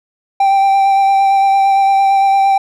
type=tone with vibrato; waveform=triangle; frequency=784 Hz; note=G5; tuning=in tune; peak=-6 dBFS; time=0.4-2.58 s; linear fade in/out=5 ms; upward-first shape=sine; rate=8.8 Hz; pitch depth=15 cents each way; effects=none